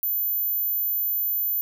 sine tone, 14250 Hz, A9, 21 cents sharp, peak -22 dBFS, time 0.03-1.61 s, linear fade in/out 0 ms, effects none

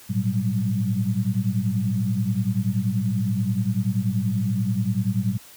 sine tone cluster, 108.3 / 119.1 / 186.4 / 196.4 Hz, A2 / A#2 / F#3 / G3, -27 / +38 / +13 / +4 cents, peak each -26 dBFS, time 0.09-5.38 s, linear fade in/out 20 ms, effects white hiss -47 dBFS RMS until 5.56 s

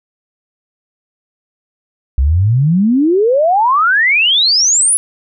sine exponential sweep, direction up, 62.2 to 10630 Hz, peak -8 dBFS, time 2.18-4.97 s, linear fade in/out 0 ms, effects none

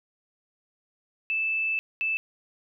sine tone pair in turn, 2633 / 2633 Hz, E7 / E7, -3 / -3 cents, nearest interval unison, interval 0 cents, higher neither, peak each -24 dBFS, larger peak neither, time 1.3-1.79 / 2.01-2.17 s, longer first, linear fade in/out 0 ms, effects none

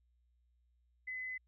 sine tone, 2023 Hz, B6, 41 cents sharp, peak -39 dBFS, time 1.07-1.38 s, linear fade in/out 10 ms, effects added 60 Hz sine -70 dBFS peak until 1.47 s

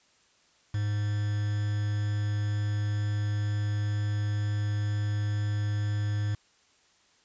triangle tone with quantisation, 103.83 Hz, G#2, in tune, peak -24 dBFS, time 0.74-6.35 s, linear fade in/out 5 ms, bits 7, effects white hiss -64 dBFS RMS until 7.24 s + resampled to 16000 Hz

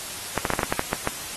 clicks, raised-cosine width 0.5 ms, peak -7 dBFS, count 10, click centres 0.377 / 0.452 / 0.503 / 0.536 / 0.592 / 0.632 / 0.725 / 0.794 / 0.931 / 1.074 s, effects white hiss -34 dBFS RMS until 1.36 s + AAC 32 kbps

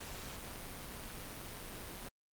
pink noise with amplitude modulation, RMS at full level -44 dBFS, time 0-2.09 s, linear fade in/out 10 ms, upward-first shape sine, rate 192 Hz, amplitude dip 50%, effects Opus 48 kbps

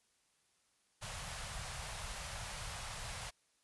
pink band-stop noise, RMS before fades -44 dBFS, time 1.01-3.31 s, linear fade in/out 20 ms, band 150 to 600 Hz, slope 24 dB/octave, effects white hiss -75 dBFS RMS until 3.63 s + resampled to 24000 Hz

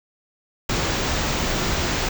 pink band-stop noise, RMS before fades -23 dBFS, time 0.69-2.09 s, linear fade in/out 5 ms, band 7600 to 16000 Hz, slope 96 dB/octave, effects none

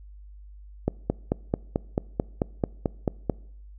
click train, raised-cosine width 2 ms, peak -9 dBFS, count 12, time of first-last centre 0.88-3.298 s, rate 4.55 Hz, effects noise-tail reverb RT60 0.7 s tail -24 dB re dry + added 50 Hz sine -43 dBFS peak until 3.78 s

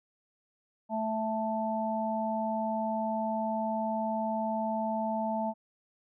harmonic tone, 220 Hz, A3, in tune, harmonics 1 / 3 / 4, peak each -33 / -33 / -33 dBFS, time 0.89-5.54 s, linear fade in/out 50 ms, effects none

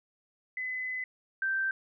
sine tone pair in turn, 2019 / 1563.1 Hz, B6 / G6, +38 / -5 cents, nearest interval major third, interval 443 cents, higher first, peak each -32 / -27 dBFS, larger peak second, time 0.57-1.04 / 1.42-1.71 s, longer first, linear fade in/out 2 ms, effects none

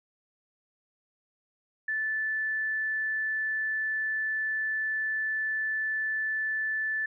sine tone, 1751 Hz, A6, 9 cents flat, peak -27 dBFS, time 1.88-7.06 s, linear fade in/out 5 ms, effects none

